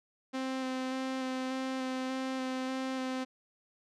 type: tone with vibrato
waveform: sawtooth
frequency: 260.7 Hz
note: C4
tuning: 6 cents flat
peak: -29 dBFS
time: 0.33-3.25 s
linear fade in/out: 20 ms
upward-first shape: square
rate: 1.7 Hz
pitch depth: 11 cents each way
effects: low-pass 6000 Hz 12 dB/octave